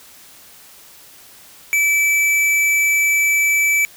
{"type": "tone", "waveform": "square", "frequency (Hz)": 2310, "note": "D7", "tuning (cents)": -29, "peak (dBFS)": -14, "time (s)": [1.73, 3.85], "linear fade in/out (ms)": 0, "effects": ["white hiss -44 dBFS RMS until 3.96 s"]}